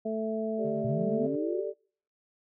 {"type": "harmonic tone", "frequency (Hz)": 220, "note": "A3", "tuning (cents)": 0, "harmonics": [1, 2, 3], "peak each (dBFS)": [-33, -33, -33], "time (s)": [0.05, 1.27], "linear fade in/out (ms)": 10}
{"type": "chord", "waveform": "sine", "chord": "G suspended second", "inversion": "none", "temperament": "just", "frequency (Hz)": [392, 441, 588], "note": ["G4", "A4", "D5"], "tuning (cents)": [0, 4, 2], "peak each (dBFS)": [-35, -34, -36], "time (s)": [0.57, 1.74], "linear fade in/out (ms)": 50}
{"type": "tone with tremolo", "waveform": "triangle", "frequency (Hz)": 147.6, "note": "D3", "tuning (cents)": 9, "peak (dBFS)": -35, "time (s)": [0.64, 1.36], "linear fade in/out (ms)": 10, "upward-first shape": "sine", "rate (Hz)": 8.6, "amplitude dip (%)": 55}
{"type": "linear sweep", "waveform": "sine", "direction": "up", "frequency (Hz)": [115, 379.8], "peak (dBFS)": -30, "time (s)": [0.84, 1.61], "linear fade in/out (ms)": 10}
{"effects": ["noise-tail reverb RT60 0.5 s tail -26 dB re dry"]}